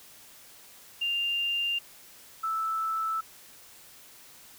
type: tone pair in turn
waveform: sine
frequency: 2794 / 1316.1 Hz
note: F7 / E6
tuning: 0 / -3 cents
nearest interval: octave + minor second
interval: 1303 cents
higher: first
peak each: -26 / -27 dBFS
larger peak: first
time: 1.01-1.79 / 2.43-3.21 s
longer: neither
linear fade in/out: 10 ms
effects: white hiss -52 dBFS RMS until 4.58 s